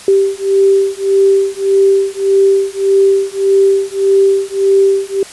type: beating tone pair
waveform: sine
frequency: 390.3 / 392 Hz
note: G4 / G4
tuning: -8 / 0 cents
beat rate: 1.7 Hz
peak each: -11 dBFS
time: 0.08-5.23 s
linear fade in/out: 2 ms
effects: white hiss -33 dBFS RMS until 5.32 s + resampled to 24000 Hz